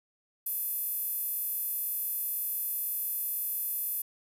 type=tone with high-pass filter; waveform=sawtooth; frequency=862 Hz; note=A5; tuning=36 cents flat; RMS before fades=-33 dBFS; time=0.46-4.02 s; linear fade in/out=5 ms; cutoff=12000 Hz; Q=8.7; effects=none